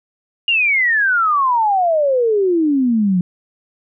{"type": "exponential sweep", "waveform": "sine", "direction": "down", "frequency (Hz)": [2864, 173.9], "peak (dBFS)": -12, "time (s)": [0.48, 3.21], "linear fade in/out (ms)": 2, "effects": []}